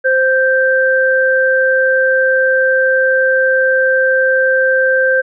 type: tone pair together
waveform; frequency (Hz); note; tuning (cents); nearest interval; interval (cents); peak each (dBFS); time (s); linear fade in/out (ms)
sine; 522.4 / 1568; C5 / G6; -3 / 0; octave + perfect fifth; 1903; -12; 0.04-5.22; 20
effects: none